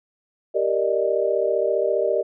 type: chord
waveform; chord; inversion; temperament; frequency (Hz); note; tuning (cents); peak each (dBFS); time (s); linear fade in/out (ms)
sine; Eb major seventh; first; equal; 392 / 466.2 / 587.3 / 622.3; G4 / Bb4 / D5 / Eb5; 0 / 0 / 0 / 0; -24; 0.54-2.23; 20
effects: none